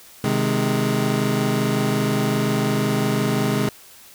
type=chord; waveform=25% pulse; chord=Ab major; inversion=first; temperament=equal with one note detuned; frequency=130.06 / 155.56 / 207.7 Hz; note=C3 / Eb3 / Ab3; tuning=-10 / 0 / 0 cents; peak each=-19 / -22 / -18 dBFS; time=0.24-3.69 s; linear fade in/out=2 ms; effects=white hiss -46 dBFS RMS until 4.14 s